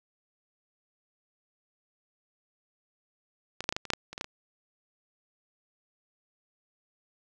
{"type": "clicks", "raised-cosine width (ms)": 0.2, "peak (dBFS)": [-16, -23, -7, -14, -13, -24, -8, -10, -24, -20, -13, -22], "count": 12, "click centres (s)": [3.606, 3.641, 3.691, 3.725, 3.765, 3.853, 3.903, 3.935, 4.13, 4.179, 4.211, 4.244], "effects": []}